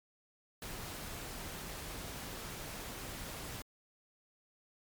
pink noise, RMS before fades -44 dBFS, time 0.62-3.62 s, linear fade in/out 2 ms, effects MP3 96 kbps

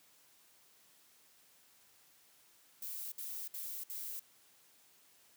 violet noise bursts, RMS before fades -43 dBFS, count 4, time 2.82-4.197 s, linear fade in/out 5 ms, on 300 ms, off 59 ms, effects white hiss -66 dBFS RMS until 5.36 s + high-pass 100 Hz 12 dB/octave

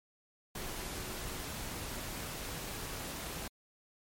sine tone in noise, 371.3 Hz, F#4, 6 cents sharp, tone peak -51 dBFS, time 0.58-1.41 s, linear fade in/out 5 ms, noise pink, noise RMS -41 dBFS, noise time 0.55-3.48 s, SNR -13 dB, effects MP3 64 kbps

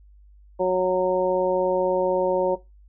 harmonic tone, 183.9 Hz, F#3, 10 cents flat, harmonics 1 / 2 / 3 / 4 / 5, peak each -33 / -23 / -21 / -32 / -28 dBFS, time 0.59-2.56 s, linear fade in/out 20 ms, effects noise-tail reverb RT60 0.2 s tail -17 dB re dry + added 50 Hz sine -48 dBFS peak until 2.88 s

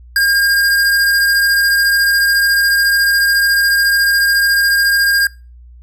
square tone pair together, 1614 / 4828 Hz, G#6 / D8, -50 / +47 cents, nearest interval octave + perfect fifth, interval 1897 cents, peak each -11 / -21 dBFS, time 0.16-5.27 s, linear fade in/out 2 ms, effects noise-tail reverb RT60 0.3 s tail -23 dB re dry + added 60 Hz sine -36 dBFS peak until 5.82 s

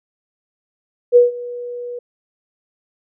sine tone with ADSR envelope, 485.6 Hz, B4, 29 cents flat, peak -4 dBFS, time 1.12-1.99 s, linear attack 40 ms, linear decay 150 ms, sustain -21 dB, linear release 5 ms, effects none

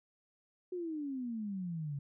sine exponential sweep, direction down, 370 to 137.5 Hz, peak -36 dBFS, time 0.72-1.99 s, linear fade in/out 5 ms, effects none

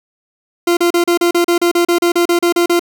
40% pulse tone bursts, 345.8 Hz, F4, 17 cents flat, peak -9 dBFS, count 16, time 0.67-2.795 s, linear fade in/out 5 ms, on 100 ms, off 35 ms, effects none

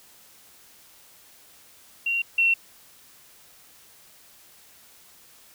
sine tone pair in turn, 2755 / 2719 Hz, F7 / F7, -24 / -47 cents, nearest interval unison, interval 23 cents, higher first, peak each -22 / -17 dBFS, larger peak second, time 2.06-2.22 / 2.38-2.54 s, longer neither, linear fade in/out 5 ms, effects white hiss -53 dBFS RMS until 5.54 s

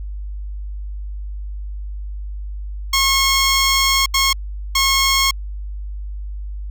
10% pulse tone bursts at uneven times, 1085 Hz, C#6, 37 cents flat, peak -5 dBFS, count 3, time 2.93-4.06 / 4.14-4.33 / 4.75-5.31 s, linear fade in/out 5 ms, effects added 50 Hz sine -25 dBFS peak until 6.7 s

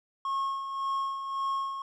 triangle tone with tremolo, 1088 Hz, C#6, 33 cents flat, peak -25 dBFS, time 0.25-1.82 s, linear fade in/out 2 ms, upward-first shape sine, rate 1.8 Hz, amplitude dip 55%, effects resampled to 22050 Hz

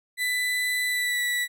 35% pulse tone with pitch glide, 1993 to 1956.5 Hz, B6 to B6, +15 to -17 cents, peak -22 dBFS, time 0.17-1.48 s, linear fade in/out 50 ms, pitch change -32 cents, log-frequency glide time 0.86-1.22 s, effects none

